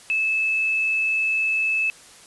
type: tone with quantisation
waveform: sine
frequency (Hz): 2612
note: E7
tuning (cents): -17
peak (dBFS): -19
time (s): 0.1-1.9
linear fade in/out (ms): 0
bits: 8
effects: white hiss -47 dBFS RMS until 2.26 s + resampled to 24000 Hz